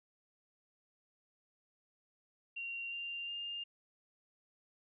sine tone with pitch steps, 2759 / 2785 / 2810 Hz, F7 / F7 / F7, -22 / -5 / +10 cents, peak -39 dBFS, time 2.56-3.64 s, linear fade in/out 10 ms, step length 360 ms, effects none

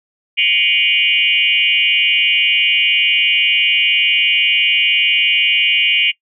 sine tone with frequency modulation, 2631 Hz, E7, 4 cents flat, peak -10 dBFS, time 0.37-6.12 s, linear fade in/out 20 ms, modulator 179 Hz, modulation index 2.3, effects noise-tail reverb RT60 0.1 s tail -21 dB re dry

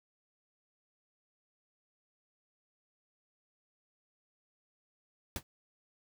pink noise with exponential decay, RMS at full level -32 dBFS, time 5.36-5.43 s, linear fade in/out 1 ms, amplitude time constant 15 ms, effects none

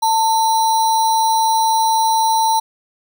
sine tone with sample-and-hold, 892 Hz, A5, 23 cents sharp, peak -12 dBFS, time 0.02-2.6 s, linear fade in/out 10 ms, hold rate 4900 Hz, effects none

